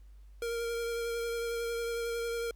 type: tone with vibrato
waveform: square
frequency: 466.2 Hz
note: A#4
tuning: in tune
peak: -33 dBFS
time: 0.42-2.51 s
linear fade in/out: 2 ms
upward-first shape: triangle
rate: 11 Hz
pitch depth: 18 cents each way
effects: added 50 Hz sine -50 dBFS peak until 2.55 s + pink hiss -73 dBFS RMS until 2.55 s